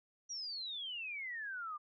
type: exponential sweep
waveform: sine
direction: down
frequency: 5850 to 1176 Hz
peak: -40 dBFS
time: 0.29-1.78 s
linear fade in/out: 20 ms
effects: none